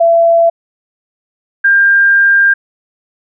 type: tone pair in turn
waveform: sine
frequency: 672 / 1598.3 Hz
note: E5 / G6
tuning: +33 / +33 cents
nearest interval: octave + minor third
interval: 1500 cents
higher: second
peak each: -5 dBFS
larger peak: neither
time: 0-0.5 / 1.64-2.54 s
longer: second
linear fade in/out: 10 ms
effects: none